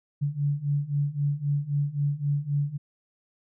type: beating tone pair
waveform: sine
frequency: 141.9 / 145.7 Hz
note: C#3 / D3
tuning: +41 / -13 cents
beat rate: 3.8 Hz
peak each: -28 / -26 dBFS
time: 0.21-2.78 s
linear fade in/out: 20 ms
effects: none